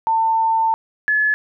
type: tone pair in turn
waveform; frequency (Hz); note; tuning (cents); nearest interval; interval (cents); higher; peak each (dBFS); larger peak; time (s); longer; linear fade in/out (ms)
sine; 897 / 1712; A5 / A6; +33 / -48; major seventh; 1119; second; -14; neither; 0.07-0.74 / 1.08-1.34; first; 0
effects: none